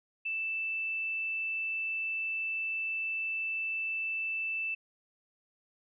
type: tone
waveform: sine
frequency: 2647 Hz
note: E7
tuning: 7 cents sharp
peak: -31 dBFS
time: 0.25-4.75 s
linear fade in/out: 10 ms
effects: none